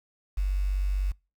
sine tone with quantisation, 48 Hz, G1, 36 cents flat, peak -23 dBFS, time 0.37-1.12 s, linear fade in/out 10 ms, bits 8, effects noise-tail reverb RT60 0.3 s tail -26 dB re dry

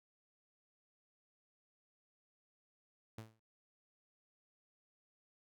sawtooth tone with exponential decay, 110.8 Hz, A2, 13 cents sharp, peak -40 dBFS, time 3.18-3.4 s, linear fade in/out 5 ms, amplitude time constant 47 ms, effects none

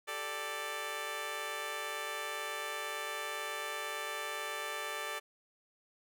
10% pulse chord, G suspended second, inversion none, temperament just, 392 / 441 / 588 Hz, G4 / A4 / D5, 0 / +4 / +2 cents, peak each -38 / -34 / -33 dBFS, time 0.07-5.2 s, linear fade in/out 20 ms, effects none

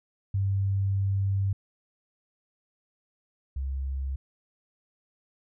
sine tone pair in turn, 98 / 67.22 Hz, G2 / C2, 0 / +47 cents, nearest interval perfect fifth, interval 653 cents, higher first, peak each -23 / -28 dBFS, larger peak first, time 0.34-1.53 / 3.56-4.16 s, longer first, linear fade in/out 5 ms, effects none

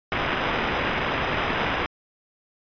white noise with sample-and-hold, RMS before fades -25 dBFS, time 0.12-1.86 s, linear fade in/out 0 ms, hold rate 4410 Hz, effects resampled to 11025 Hz

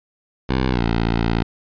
10% pulse tone with pitch glide, 64.6 to 56.89 Hz, C2 to A#1, -21 to -42 cents, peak -9 dBFS, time 0.49-1.43 s, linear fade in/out 5 ms, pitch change -221 cents, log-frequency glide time 0.69-0.83 s, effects resampled to 11025 Hz

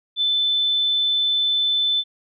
sine tone, 3520 Hz, A7, in tune, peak -17 dBFS, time 0.16-2.04 s, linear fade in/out 50 ms, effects none

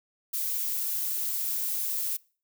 violet noise, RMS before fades -30 dBFS, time 0.33-2.17 s, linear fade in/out 10 ms, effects noise-tail reverb RT60 0.4 s tail -24 dB re dry

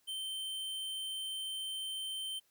square tone, 3107 Hz, G7, 16 cents flat, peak -38 dBFS, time 0.07-2.4 s, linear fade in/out 20 ms, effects white hiss -73 dBFS RMS until 2.5 s

